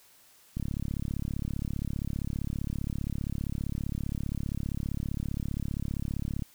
click train, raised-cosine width 5 ms, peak -20 dBFS, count 207, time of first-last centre 0.57-6.422 s, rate 35.2 Hz, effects white hiss -59 dBFS RMS until 6.54 s

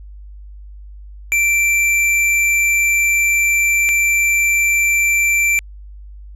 square tone pair in turn, 2347 / 2347 Hz, D7 / D7, -2 / -2 cents, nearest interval unison, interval 0 cents, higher neither, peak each -13 dBFS, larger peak neither, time 1.32-3.89 / 3.89-5.59 s, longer first, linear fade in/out 0 ms, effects added 50 Hz sine -33 dBFS peak until 6.35 s + low-pass 12000 Hz 12 dB/octave

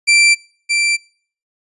sawtooth tone with echo, 2349 Hz, D7, in tune, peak -5 dBFS, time 0.07-0.35 s, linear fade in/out 20 ms, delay 620 ms, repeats 1, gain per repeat -5 dB, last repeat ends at 0.97 s, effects noise-tail reverb RT60 0.5 s tail -23 dB re dry + resampled to 24000 Hz

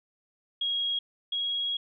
sine tone pair in turn, 3290 / 3306 Hz, G#7 / G#7, -17 / -9 cents, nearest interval unison, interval 8 cents, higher second, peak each -26 / -27 dBFS, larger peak first, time 0.61-0.99 / 1.32-1.77 s, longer second, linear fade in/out 5 ms, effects none

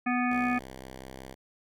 harmonic tone, 246.9 Hz, B3, in tune, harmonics 1 / 3 / 5 / 7 / 9 / 10, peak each -27 / -32 / -34 / -35 / -37 / -37 dBFS, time 0.06-0.59 s, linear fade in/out 10 ms
5% pulse tone with pitch glide, 65.2 to 65.65 Hz, C2 to C2, -5 to +6 cents, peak -31 dBFS, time 0.3-1.35 s, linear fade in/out 20 ms, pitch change +11 cents, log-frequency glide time 0.94-1.2 s
effects none

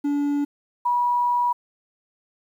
triangle / sine tone pair in turn, 287.6 / 970.2 Hz, D4 / B5, -36 / -31 cents, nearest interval octave + major sixth, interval 2105 cents, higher second, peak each -18 dBFS, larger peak neither, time 0.04-0.45 / 0.85-1.53 s, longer second, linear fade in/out 10 ms, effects 9-bit

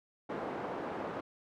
pink band-pass noise, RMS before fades -39 dBFS, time 0.29-1.21 s, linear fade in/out 10 ms, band 290 to 1000 Hz, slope 12 dB/octave, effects none

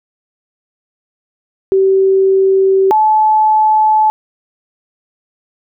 sine tone pair in turn, 384.7 / 863.6 Hz, G4 / A5, -33 / -33 cents, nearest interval octave + major second, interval 1400 cents, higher second, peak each -7 dBFS, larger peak neither, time 1.72-2.91 / 2.91-4.1 s, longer neither, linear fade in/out 0 ms, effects none

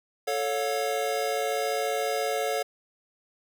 square chord, A augmented, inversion none, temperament equal with one note detuned, 440 / 554.4 / 713.1 Hz, A4 / C#5 / E#5, 0 / 0 / +36 cents, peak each -31 dBFS, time 0.27-2.63 s, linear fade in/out 10 ms, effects none

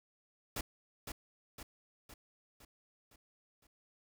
pink noise with echo, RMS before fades -38 dBFS, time 0.56-0.61 s, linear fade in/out 5 ms, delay 510 ms, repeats 6, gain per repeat -5 dB, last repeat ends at 3.67 s, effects none

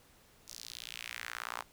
sawtooth tone with high-pass filter sweep, 58.5 Hz, A#1, 7 cents sharp, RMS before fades -44 dBFS, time 0.47-1.63 s, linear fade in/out 20 ms, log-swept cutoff 5900 to 960 Hz, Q 2.3, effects pink hiss -63 dBFS RMS until 1.72 s

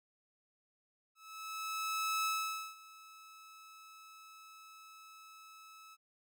sawtooth tone with ADSR envelope, 1300 Hz, E6, 24 cents flat, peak -28 dBFS, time 1.15-5.97 s, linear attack 1100 ms, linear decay 500 ms, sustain -22 dB, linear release 38 ms, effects none

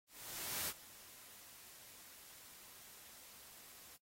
white noise with ADSR envelope, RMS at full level -40 dBFS, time 0.07-3.97 s, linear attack 610 ms, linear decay 49 ms, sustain -18 dB, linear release 14 ms, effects noise-tail reverb RT60 0.1 s tail -18 dB re dry + AAC 48 kbps

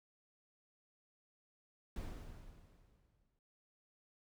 brown noise with exponential decay, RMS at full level -42 dBFS, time 1.96-3.39 s, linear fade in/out 2 ms, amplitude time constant 310 ms, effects none

